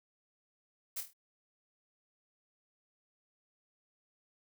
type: noise with echo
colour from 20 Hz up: blue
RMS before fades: -38 dBFS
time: 0.96-1.01 s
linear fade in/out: 10 ms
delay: 25 ms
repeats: 5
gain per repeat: -6 dB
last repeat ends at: 1.135 s
effects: none